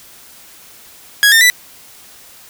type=tone with pitch steps; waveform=sawtooth; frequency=1661.2 / 1811.6 / 1975.5 Hz; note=G#6 / A#6 / B6; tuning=0 / -50 / 0 cents; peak=-3 dBFS; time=1.23-1.5 s; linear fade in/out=0 ms; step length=90 ms; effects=white hiss -41 dBFS RMS until 2.49 s